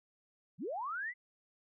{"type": "linear sweep", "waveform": "sine", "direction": "up", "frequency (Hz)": [123.47, 2057], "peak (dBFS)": -36, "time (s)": [0.58, 1.14], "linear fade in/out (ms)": 50, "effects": []}